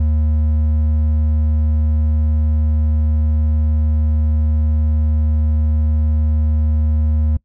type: tone with hard clipping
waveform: triangle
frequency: 76.6 Hz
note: D#2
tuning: 27 cents flat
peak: -14 dBFS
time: 0-7.37 s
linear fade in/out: 5 ms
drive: 8 dB
effects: noise-tail reverb RT60 0.1 s tail -23 dB re dry